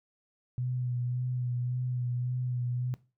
sine tone with vibrato, 124.2 Hz, B2, 10 cents sharp, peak -29 dBFS, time 0.58-2.94 s, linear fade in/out 0 ms, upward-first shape sine, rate 1.8 Hz, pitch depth 25 cents each way, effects noise-tail reverb RT60 0.3 s tail -18 dB re dry

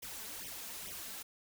white noise with flanger, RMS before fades -45 dBFS, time 0.02-1.23 s, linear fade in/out 10 ms, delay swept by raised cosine 0.33 to 4.63 ms, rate 2.3 Hz, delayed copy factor +0.85, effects none

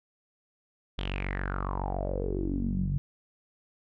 sawtooth tone with low-pass filter sweep, 47.19 Hz, F#1, 35 cents sharp, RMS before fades -31 dBFS, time 0.98-2.98 s, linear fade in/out 0 ms, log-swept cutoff 3400 to 140 Hz, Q 7.3, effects none

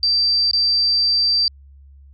sine tone with dropouts, 4680 Hz, D8, 7 cents flat, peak -14 dBFS, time 0.03-1.48 s, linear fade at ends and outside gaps 1 ms, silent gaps 0.512-0.533 s, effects added 69 Hz sine -42 dBFS peak until 2.13 s

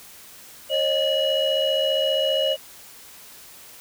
sine tone cluster, 541 / 616 / 2912 Hz, C#5 / D#5 / F#7, -42 / -17 / -28 cents, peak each -22 dBFS, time 0.69-2.57 s, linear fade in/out 50 ms, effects tanh soft clip ceiling -14 dBFS + white hiss -45 dBFS RMS until 3.8 s

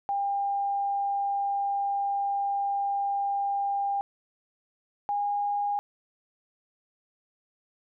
sine tone pair in turn, 800 / 815.9 Hz, G5 / G#5, +35 / -31 cents, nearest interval unison, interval 34 cents, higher second, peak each -25 dBFS, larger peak neither, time 0.09-4.01 / 5.09-5.79 s, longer first, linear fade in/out 0 ms, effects none

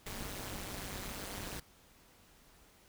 pink noise with amplitude modulation, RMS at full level -39 dBFS, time 0.06-1.6 s, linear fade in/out 5 ms, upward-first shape sine, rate 197 Hz, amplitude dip 90%, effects pink hiss -63 dBFS RMS until 2.88 s

